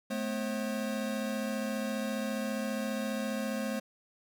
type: tone cluster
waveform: square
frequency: 215.4 / 250.2 / 536 Hz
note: A3 / B3 / C5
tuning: -37 / +23 / +42 cents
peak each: -35 / -39 / -38 dBFS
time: 0.1-3.8 s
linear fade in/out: 10 ms
effects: none